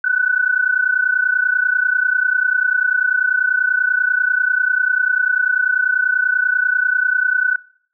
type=tone pair together; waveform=sine; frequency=1480 / 1510.2 Hz; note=F#6 / F#6; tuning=0 / +35 cents; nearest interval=unison; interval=35 cents; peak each=-17 dBFS; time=0.04-7.56 s; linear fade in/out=5 ms; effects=noise-tail reverb RT60 0.6 s tail -22 dB re dry